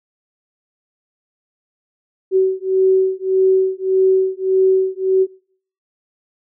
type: beating tone pair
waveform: sine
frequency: 377.9 / 379.6 Hz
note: F#4 / F#4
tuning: +37 / +44 cents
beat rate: 1.7 Hz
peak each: -15 / -15 dBFS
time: 2.31-5.27 s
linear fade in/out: 50 ms
effects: noise-tail reverb RT60 0.6 s tail -26 dB re dry